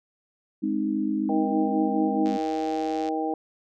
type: chord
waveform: sine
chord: Ab major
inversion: none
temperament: equal with one note detuned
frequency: 207.7 / 262.7 / 311.1 Hz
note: Ab3 / C4 / Eb4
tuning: 0 / +7 / 0 cents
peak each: -28 / -29 / -26 dBFS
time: 0.62-2.38 s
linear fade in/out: 20 ms
type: harmonic tone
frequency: 157.9 Hz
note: D#3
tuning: 26 cents sharp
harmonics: 2 / 3 / 4 / 5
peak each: -28 / -31 / -35 / -29 dBFS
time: 1.29-3.34 s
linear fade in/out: 2 ms
type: click train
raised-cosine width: 0.2 ms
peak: -24 dBFS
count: 83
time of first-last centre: 2.26-3.087 s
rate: 99.1 Hz
effects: none